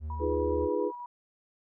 triangle tone, 77 Hz, D#2, 17 cents flat, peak -31 dBFS, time 0-0.69 s, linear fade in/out 50 ms
sine tone with tremolo, 970 Hz, B5, 31 cents flat, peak -37 dBFS, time 0.1-1.06 s, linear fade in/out 2 ms, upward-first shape square, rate 10 Hz, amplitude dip 25%
sine chord, F half-diminished seventh, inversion third, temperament equal, 311.1 / 349.2 / 415.3 / 493.9 Hz, Eb4 / F4 / Ab4 / Cb5, 0 / 0 / 0 / 0 cents, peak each -34 / -34 / -30 / -31 dBFS, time 0.19-0.92 s, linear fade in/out 50 ms
effects none

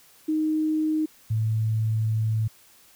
sine tone pair in turn, 311.1 / 110.2 Hz, D#4 / A2, 0 / +3 cents, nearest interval octave + tritone, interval 1797 cents, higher first, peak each -21 dBFS, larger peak neither, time 0.28-1.06 / 1.3-2.48 s, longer second, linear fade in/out 10 ms, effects white hiss -55 dBFS RMS until 2.95 s

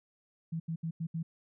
sine tone bursts at uneven times, 163.7 Hz, E3, 12 cents flat, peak -32 dBFS, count 5, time 0.52-0.6 / 0.68-0.76 / 0.83-0.91 / 1-1.07 / 1.14-1.23 s, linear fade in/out 10 ms, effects none

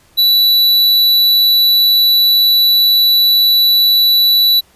square tone, 3951 Hz, B7, in tune, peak -8 dBFS, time 0.17-4.61 s, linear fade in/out 20 ms, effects pink hiss -50 dBFS RMS until 4.75 s + resampled to 32000 Hz

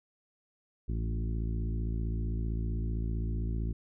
harmonic tone with a mistuned harmonic, 55.5 Hz, A1, 16 cents sharp, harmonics 1 / 2 / 3 / 4 / 5 / 6 / 7, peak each -31 / -36 / -42 / -43 / -47 / -47 / -52 dBFS, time 0.88-3.73 s, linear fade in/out 10 ms, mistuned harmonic 3, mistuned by +19 cents, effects none

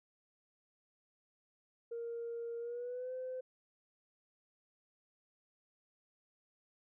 sine tone with pitch glide, 467 to 512.2 Hz, A#4 to C5, +3 to -37 cents, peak -38 dBFS, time 1.91-3.41 s, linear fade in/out 10 ms, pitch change +160 cents, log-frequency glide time 2.59-3.13 s, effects tanh soft clip ceiling -35 dBFS

